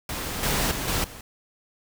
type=noise with level steps; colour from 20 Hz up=pink; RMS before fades=-31 / -24 / -30 / -25 / -42 dBFS; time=0.09-1.21 s; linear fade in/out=2 ms; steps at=0.43 / 0.71 / 0.88 / 1.04 s; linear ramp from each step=2 ms; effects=none